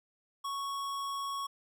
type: tone with hard clipping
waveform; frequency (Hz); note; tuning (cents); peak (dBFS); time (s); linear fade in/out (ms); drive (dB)
sine; 1108.7; C#6; 0; -36; 0.44-1.47; 10; 18
effects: none